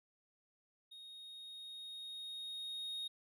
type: tone with level ramp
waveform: triangle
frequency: 3729 Hz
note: A#7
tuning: in tune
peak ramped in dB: -50 to -38 dBFS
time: 0.91-3.08 s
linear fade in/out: 10 ms
effects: none